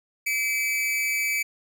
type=tone with amplitude modulation; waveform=45% pulse; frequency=2304 Hz; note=D7; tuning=34 cents flat; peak=-20 dBFS; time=0.26-1.43 s; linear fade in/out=10 ms; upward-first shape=sine; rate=235 Hz; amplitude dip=65%; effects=none